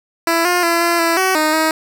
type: tone with pitch steps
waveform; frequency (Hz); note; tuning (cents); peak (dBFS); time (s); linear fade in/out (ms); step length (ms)
10% pulse; 333.3 / 355 / 338.2 / 341.2 / 333.4 / 377.1 / 309.3 / 316.5; E4 / F4 / E4 / F4 / E4 / F#4 / D#4 / D#4; +19 / +28 / +44 / -40 / +20 / +33 / -10 / +30; -5; 0.27-1.71; 2; 180
effects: none